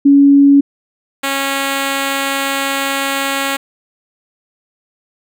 sine / 5% pulse tone pair in turn, 280.9 / 274.6 Hz, C#4 / C#4, +23 / -16 cents, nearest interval unison, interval 39 cents, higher first, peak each -4 dBFS, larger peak neither, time 0.05-0.61 / 1.23-3.57 s, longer second, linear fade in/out 10 ms, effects none

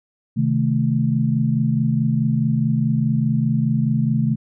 sine chord, A diminished, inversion first, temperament equal, 130.81 / 155.56 / 220 Hz, C3 / Eb3 / A3, 0 / 0 / 0 cents, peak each -20 / -21 / -20 dBFS, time 0.36-4.36 s, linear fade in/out 20 ms, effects none

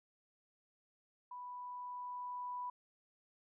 sine tone with level ramp, 987.8 Hz, B5, in tune, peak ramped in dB -45 to -39 dBFS, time 1.31-2.7 s, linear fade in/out 5 ms, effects none

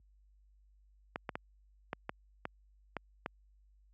clicks, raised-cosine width 0.5 ms, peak -21 dBFS, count 8, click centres 1.159 / 1.292 / 1.355 / 1.931 / 2.094 / 2.454 / 2.967 / 3.261 s, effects added 50 Hz sine -50 dBFS peak until 3.93 s + high-pass 100 Hz 12 dB/octave

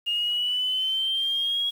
sine linear sweep, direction up, 2834 to 3322 Hz, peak -22 dBFS, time 0.06-1.71 s, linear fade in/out 20 ms, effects tanh soft clip ceiling -18 dBFS + 8-bit

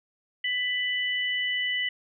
sine tone pair together, 1987.6 / 2978 Hz, B6 / F#7, +11 / +11 cents, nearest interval perfect fifth, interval 700 cents, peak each -27 / -29 dBFS, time 0.44-1.89 s, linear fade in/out 5 ms, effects none

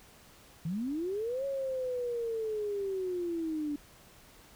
sine linear two-way sweep, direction up then down, 151.2 to 555 to 288 Hz, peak -31 dBFS, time 0.65-3.76 s, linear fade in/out 5 ms, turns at 1.45 s, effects pink hiss -57 dBFS RMS until 4.55 s

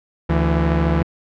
sawtooth tone pair together, 73.42 / 166.64 Hz, D2 / E3, 0 / +19 cents, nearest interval octave + major second, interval 1419 cents, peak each -14 dBFS, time 0.29-1.03 s, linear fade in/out 10 ms, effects low-pass 2000 Hz 12 dB/octave

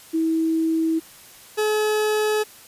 sine / 40% pulse tone pair in turn, 323.5 / 426.7 Hz, E4 / G#4, -32 / +47 cents, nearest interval perfect fourth, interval 479 cents, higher second, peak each -18 dBFS, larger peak neither, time 0.13-1 / 1.57-2.44 s, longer neither, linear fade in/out 20 ms, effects white hiss -46 dBFS RMS until 2.67 s + resampled to 32000 Hz

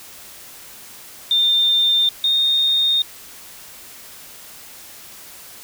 sine tone pair in turn, 3605 / 3679 Hz, A7 / A#7, +41 / -24 cents, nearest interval unison, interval 35 cents, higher second, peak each -13 / -14 dBFS, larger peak first, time 1.31-2.09 / 2.24-3.02 s, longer neither, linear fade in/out 2 ms, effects white hiss -40 dBFS RMS until 5.63 s

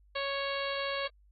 harmonic tone with a mistuned harmonic, 554.4 Hz, C#5, in tune, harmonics 1 / 2 / 3 / 4 / 5 / 6 / 7 / 8, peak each -35 / -38 / -40 / -41 / -42 / -43 / -43 / -44 dBFS, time 0.15-1.08 s, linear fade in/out 10 ms, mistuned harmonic 6, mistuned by -20 cents, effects added 50 Hz sine -59 dBFS peak until 1.31 s + AAC 32 kbps

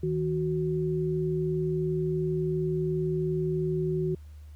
sine tone pair together, 157.83 / 370 Hz, D#3 / F#4, +25 / 0 cents, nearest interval octave + minor third, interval 1475 cents, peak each -28 / -28 dBFS, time 0.03-4.15 s, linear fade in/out 5 ms, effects added 75 Hz sine -43 dBFS peak until 4.55 s + pink hiss -65 dBFS RMS until 4.55 s

